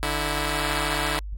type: tone pair together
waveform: 5% pulse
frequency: 146.83 / 325.9 Hz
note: D3 / E4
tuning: 0 / -20 cents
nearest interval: octave + major second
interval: 1380 cents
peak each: -16 dBFS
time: 0.03-1.19 s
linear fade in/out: 0 ms
effects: added 50 Hz sine -31 dBFS peak until 1.37 s + AAC 48 kbps